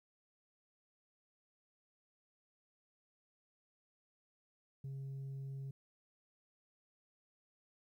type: tone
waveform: sine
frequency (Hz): 136.1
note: C#3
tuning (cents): -31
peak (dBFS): -39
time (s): 4.84-5.71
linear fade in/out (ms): 5
effects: tanh soft clip ceiling -41 dBFS + 13-bit